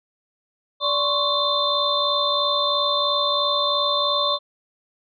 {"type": "tone cluster", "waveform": "sine", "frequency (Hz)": [583, 1054, 1117, 3573, 4078], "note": ["D5", "C6", "C#6", "A7", "C8"], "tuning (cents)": [-13, 12, 13, 26, -45], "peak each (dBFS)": [-25, -28, -25, -22, -28], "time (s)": [0.8, 4.39], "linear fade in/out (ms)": 50, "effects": []}